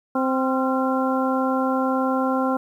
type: harmonic tone with a mistuned harmonic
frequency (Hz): 261.6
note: C4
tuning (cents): 0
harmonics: 1 / 2 / 3 / 4 / 5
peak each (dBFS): -22 / -25 / -27 / -28 / -29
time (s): 0.15-2.57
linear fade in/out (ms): 5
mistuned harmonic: 5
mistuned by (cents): +75
effects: 9-bit